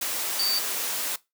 sine tone in noise, 4600 Hz, D8, 37 cents flat, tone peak -23 dBFS, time 0.39-0.59 s, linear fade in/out 5 ms, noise white, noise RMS -29 dBFS, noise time 0.01-1.16 s, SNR +3 dB, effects noise-tail reverb RT60 0.2 s tail -19 dB re dry + high-pass 300 Hz 12 dB/octave

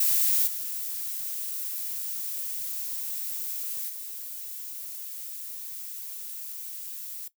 violet noise with level steps, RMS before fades -23 / -33 / -38 dBFS, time 0-7.28 s, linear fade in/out 5 ms, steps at 0.46 / 3.88 s, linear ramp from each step 20 ms, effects noise-tail reverb RT60 0.1 s tail -17 dB re dry

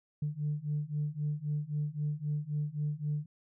sine beating tone pair, 146.83 / 150.63 Hz, D3 / D3, 0 / +44 cents, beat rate 3.8 Hz, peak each -34 / -33 dBFS, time 0.22-3.26 s, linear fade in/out 5 ms, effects tanh soft clip ceiling -25 dBFS

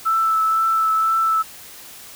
sine tone with vibrato, 1318.5 Hz, E6, in tune, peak -15 dBFS, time 0.05-1.43 s, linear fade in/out 20 ms, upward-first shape triangle, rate 2 Hz, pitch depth 17 cents each way, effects white hiss -40 dBFS RMS until 2.15 s

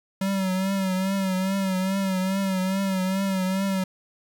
square tone with vibrato, 190.7 Hz, G3, 47 cents flat, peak -23 dBFS, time 0.21-3.84 s, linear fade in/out 5 ms, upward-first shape triangle, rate 2.4 Hz, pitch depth 60 cents each way, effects 9-bit

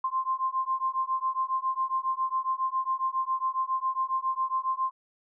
sine beating tone pair, 1046.5 / 1053.8 Hz, C6 / C6, 0 / +12 cents, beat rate 7.3 Hz, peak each -29 dBFS, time 0.04-4.91 s, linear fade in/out 5 ms, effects none

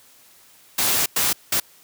white noise bursts at uneven times, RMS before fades -20 dBFS, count 3, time 0.78-1.06 / 1.16-1.33 / 1.52-1.6 s, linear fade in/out 5 ms, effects white hiss -52 dBFS RMS until 1.83 s + high-pass 60 Hz 12 dB/octave

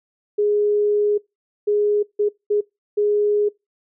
sine tone bursts at uneven times, 415.3 Hz, G#4, in tune, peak -15 dBFS, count 5, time 0.38-1.18 / 1.67-2.03 / 2.19-2.29 / 2.5-2.61 / 2.97-3.49 s, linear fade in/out 10 ms, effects noise-tail reverb RT60 0.2 s tail -23 dB re dry

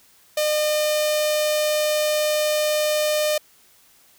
sawtooth tone with notch filter, 606 Hz, D#5, 46 cents flat, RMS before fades -21 dBFS, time 0.37-3.38 s, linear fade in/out 5 ms, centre 1400 Hz, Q 1, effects white hiss -55 dBFS RMS until 4.18 s

